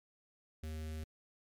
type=tone with notch filter; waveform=square; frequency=78.3 Hz; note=D#2; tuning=11 cents sharp; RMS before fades=-42 dBFS; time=0.63-1.04 s; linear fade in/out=5 ms; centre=960 Hz; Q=1.1; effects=MP3 96 kbps